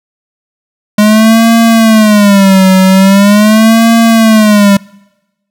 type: tone with vibrato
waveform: square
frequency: 207.7 Hz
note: G#3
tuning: in tune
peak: -3 dBFS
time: 0.98-4.77 s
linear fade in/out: 5 ms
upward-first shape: sine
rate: 0.42 Hz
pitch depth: 170 cents each way
effects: noise-tail reverb RT60 1.0 s tail -25 dB re dry